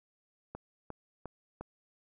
click train, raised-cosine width 1 ms, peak -27 dBFS, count 4, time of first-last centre 0.55-1.61 s, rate 2.83 Hz, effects none

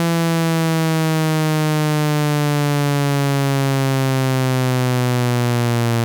sawtooth linear sweep, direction down, 168.4 to 116 Hz, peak -11 dBFS, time 0-6.04 s, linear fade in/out 0 ms, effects none

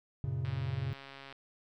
triangle chord, F# major, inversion none, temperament equal with one note detuned, 92.5 / 116.54 / 136.76 Hz, F#2 / A#2 / C#3, 0 / 0 / -23 cents, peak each -37 / -35 / -33 dBFS, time 0.24-0.93 s, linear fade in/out 0 ms
click train, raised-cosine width 0.3 ms, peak -32 dBFS, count 121, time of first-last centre 0.45-1.326 s, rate 137 Hz
effects none

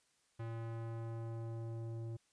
square tone with low-pass filter sweep, 114.5 Hz, A#2, 31 cents flat, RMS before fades -43 dBFS, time 0.39-2.17 s, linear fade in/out 10 ms, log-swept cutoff 2000 to 440 Hz, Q 0.77, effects white hiss -75 dBFS RMS until 2.32 s + resampled to 22050 Hz

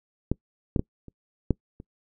clicks, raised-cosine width 3 ms, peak -10 / -10 / -10 / -30 / -8 / -28 dBFS, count 6, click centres 0.316 / 0.762 / 0.794 / 1.083 / 1.507 / 1.801 s, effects noise-tail reverb RT60 0.1 s tail -25 dB re dry

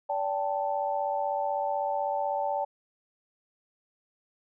sine chord, D suspended fourth, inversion none, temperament equal with one note detuned, 577.2 / 784 / 880 Hz, D5 / G5 / A5, -30 / 0 / 0 cents, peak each -31 dBFS, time 0.09-2.65 s, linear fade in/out 10 ms, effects none

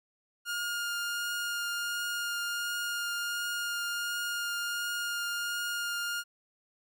sawtooth tone with vibrato, 1416 Hz, F6, 23 cents sharp, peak -28 dBFS, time 0.45-6.24 s, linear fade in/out 50 ms, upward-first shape triangle, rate 1.4 Hz, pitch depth 11 cents each way, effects none

